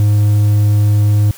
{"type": "tone", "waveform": "triangle", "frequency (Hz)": 104.2, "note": "G#2", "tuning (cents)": 6, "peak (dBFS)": -6, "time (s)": [0, 1.31], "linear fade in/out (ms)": 0, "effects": ["white hiss -37 dBFS RMS until 1.37 s"]}